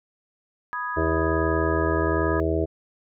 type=chord; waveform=sine; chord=G# minor; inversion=first; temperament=equal; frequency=987.8 / 1244.5 / 1661.2 Hz; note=B5 / D#6 / G#6; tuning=0 / 0 / 0 cents; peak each=-31 dBFS; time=0.73-2.4 s; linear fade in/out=0 ms
type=harmonic tone; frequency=81 Hz; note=E2; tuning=30 cents flat; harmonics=1 / 2 / 4 / 5 / 6 / 7 / 8; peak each=-26 / -34 / -26 / -27 / -32 / -34 / -29 dBFS; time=0.96-2.66 s; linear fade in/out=20 ms
effects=none